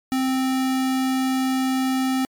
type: tone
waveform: square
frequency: 261.6 Hz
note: C4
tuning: in tune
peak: -20 dBFS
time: 0.12-2.25 s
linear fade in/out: 0 ms
effects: MP3 96 kbps